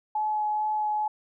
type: tone with vibrato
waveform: sine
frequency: 851 Hz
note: G#5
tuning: 42 cents sharp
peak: -24 dBFS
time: 0.15-1.08 s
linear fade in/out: 5 ms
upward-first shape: sine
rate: 2.3 Hz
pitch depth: 10 cents each way
effects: none